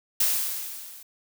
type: noise with level ramp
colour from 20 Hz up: blue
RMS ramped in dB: -21 to -46 dBFS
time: 0.2-1.03 s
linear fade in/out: 5 ms
effects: none